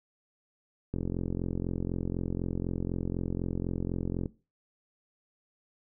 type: click train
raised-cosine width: 3 ms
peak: -19 dBFS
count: 147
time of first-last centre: 0.94-4.258 s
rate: 44 Hz
effects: noise-tail reverb RT60 0.3 s tail -19 dB re dry